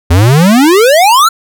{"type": "exponential sweep", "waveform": "square", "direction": "up", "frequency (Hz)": [79.9, 1396.9], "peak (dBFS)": -4, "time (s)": [0.1, 1.29], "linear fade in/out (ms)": 10, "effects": []}